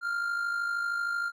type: tone with amplitude modulation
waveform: triangle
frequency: 1397 Hz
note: F6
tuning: in tune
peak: -24 dBFS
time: 0.01-1.32 s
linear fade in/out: 50 ms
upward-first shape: sine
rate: 53 Hz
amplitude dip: 50%
effects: none